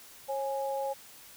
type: tone pair together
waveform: sine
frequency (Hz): 543.2 / 830.6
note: C#5 / G#5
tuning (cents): -35 / 0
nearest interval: perfect fifth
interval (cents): 735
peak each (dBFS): -32 / -34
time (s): 0.28-0.94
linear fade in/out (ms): 20
effects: white hiss -52 dBFS RMS until 1.36 s